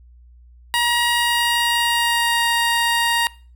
15% pulse tone with pitch glide, 951 to 936.8 Hz, A#5 to A#5, +34 to +8 cents, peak -10 dBFS, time 0.74-3.27 s, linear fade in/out 0 ms, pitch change -26 cents, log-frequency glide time 1.09-2.46 s, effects noise-tail reverb RT60 0.4 s tail -22 dB re dry + added 60 Hz sine -44 dBFS peak until 3.55 s

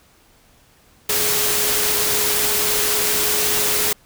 sine tone in noise, 420.5 Hz, G#4, 22 cents sharp, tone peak -28 dBFS, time 1.09-3.93 s, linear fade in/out 5 ms, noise white, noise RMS -19 dBFS, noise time 1.09-3.93 s, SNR -12 dB, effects pink hiss -54 dBFS RMS until 4.05 s

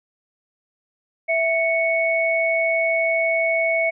sine tone pair together, 659.1 / 2217 Hz, E5 / C#7, 0 / 0 cents, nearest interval octave + major sixth, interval 2100 cents, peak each -20 dBFS, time 1.28-3.91 s, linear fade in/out 20 ms, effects none

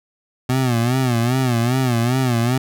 25% pulse tone with vibrato, 123.47 Hz, B2, in tune, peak -12 dBFS, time 0.49-2.58 s, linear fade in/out 5 ms, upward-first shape sine, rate 2.5 Hz, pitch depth 120 cents each way, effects none

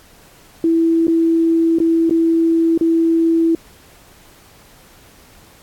sine tone with dropouts, 329.6 Hz, E4, in tune, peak -11 dBFS, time 0.64-3.55 s, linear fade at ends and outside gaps 2 ms, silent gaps 1.07-1.08 / 1.786-1.801 / 2.096-2.108 / 2.777-2.81 s, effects pink hiss -47 dBFS RMS until 5.62 s + AAC 64 kbps

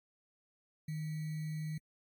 sine tone with sample-and-hold, 155.56 Hz, D#3, in tune, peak -36 dBFS, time 0.88-1.78 s, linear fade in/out 5 ms, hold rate 2100 Hz, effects AAC 64 kbps

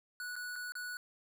square tone with dropouts, 1472 Hz, F#6, 9 cents flat, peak -40 dBFS, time 0.2-0.97 s, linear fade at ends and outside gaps 1 ms, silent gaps 0.356-0.363 / 0.557-0.561 / 0.721-0.753 s, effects none

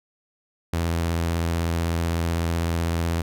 sawtooth tone with vibrato, 83.8 Hz, E2, 29 cents sharp, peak -18 dBFS, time 0.73-3.22 s, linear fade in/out 5 ms, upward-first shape triangle, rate 16 Hz, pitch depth 38 cents each way, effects none

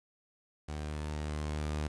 sawtooth tone with level ramp, 75.5 Hz, D2, 48 cents sharp, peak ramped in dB -33 to -28 dBFS, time 0.68-1.88 s, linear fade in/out 10 ms, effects resampled to 22050 Hz + 9-bit

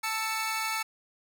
sawtooth tone cluster, 884 / 1320 / 2224 Hz, A5 / E6 / C#7, +8 / +2 / +5 cents, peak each -30 dBFS, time 0.03-0.83 s, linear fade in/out 10 ms, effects none

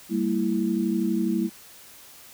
sine chord, E diminished, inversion first, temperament equal with one note detuned, 196 / 228.2 / 329.6 Hz, G3 / Bb3 / E4, 0 / -37 / 0 cents, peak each -26 dBFS, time 0.09-1.5 s, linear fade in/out 50 ms, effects white hiss -48 dBFS RMS until 2.33 s

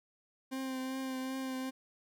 40% pulse tone with vibrato, 262.2 Hz, C4, 4 cents sharp, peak -35 dBFS, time 0.51-1.71 s, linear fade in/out 20 ms, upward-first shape triangle, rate 2.6 Hz, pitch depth 23 cents each way, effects none

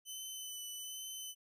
15% pulse tone with vibrato, 3018 Hz, F#7, 34 cents sharp, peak -36 dBFS, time 0.05-1.35 s, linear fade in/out 50 ms, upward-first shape sine, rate 1.2 Hz, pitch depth 21 cents each way, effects none

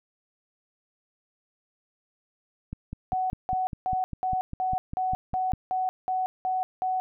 click train, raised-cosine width 5 ms, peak -22 dBFS, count 15, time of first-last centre 2.73-5.536 s, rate 4.99 Hz
sine tone bursts, 746 Hz, F#5, 14 cents sharp, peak -24 dBFS, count 11, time 3.12-7 s, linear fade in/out 0 ms, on 180 ms, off 190 ms
effects none

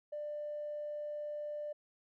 triangle tone with tanh clipping, 594 Hz, D5, 20 cents sharp, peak -38 dBFS, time 0.12-1.73 s, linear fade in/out 10 ms, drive 4 dB, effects none

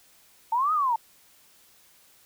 sine linear two-way sweep, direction up then down, 880 to 1282 to 880 Hz, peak -21 dBFS, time 0.52-0.96 s, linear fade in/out 5 ms, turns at 0.73 s, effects white hiss -58 dBFS RMS until 2.25 s

